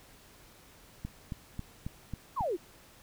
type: click train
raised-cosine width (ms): 5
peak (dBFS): -24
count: 6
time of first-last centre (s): 1.05-2.409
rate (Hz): 3.68
type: exponential sweep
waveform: sine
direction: down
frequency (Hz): 1188 to 312.3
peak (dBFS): -29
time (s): 2.36-2.57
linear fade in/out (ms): 20
effects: pink hiss -57 dBFS RMS until 3.02 s